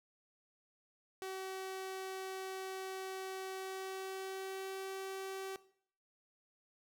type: tone with pitch glide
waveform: sawtooth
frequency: 380 to 384.4 Hz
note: F#4 to G4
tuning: +46 to -34 cents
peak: -37 dBFS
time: 1.22-5.56 s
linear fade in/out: 0 ms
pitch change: +20 cents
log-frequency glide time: 3.53-4.9 s
effects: noise-tail reverb RT60 0.6 s tail -18 dB re dry